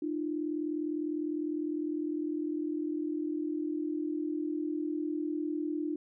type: tone pair together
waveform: sine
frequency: 302.9 / 342.8 Hz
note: D#4 / F4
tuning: -46 / -32 cents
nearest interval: major second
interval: 214 cents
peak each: -32 / -36 dBFS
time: 0.02-5.96 s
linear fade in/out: 5 ms
effects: none